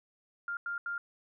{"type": "tone bursts at uneven times", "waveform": "sine", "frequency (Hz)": 1400, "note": "F6", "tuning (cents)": 4, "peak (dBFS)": -33, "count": 3, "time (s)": [[0.48, 0.57], [0.66, 0.78], [0.86, 0.98]], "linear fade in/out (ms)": 2, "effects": []}